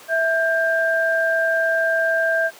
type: tone pair together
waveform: sine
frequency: 656 / 1589.3 Hz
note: E5 / G6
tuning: -9 / +23 cents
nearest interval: octave + minor third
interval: 1532 cents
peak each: -19 dBFS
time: 0.08-2.51 s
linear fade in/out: 50 ms
effects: pink hiss -43 dBFS RMS until 2.59 s + high-pass 400 Hz 12 dB/octave